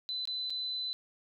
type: tone with dropouts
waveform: sine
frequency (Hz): 4016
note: B7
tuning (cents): +28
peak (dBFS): -33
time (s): 0.09-0.93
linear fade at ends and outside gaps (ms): 0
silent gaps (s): 0.254-0.274 / 0.498-0.504
effects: none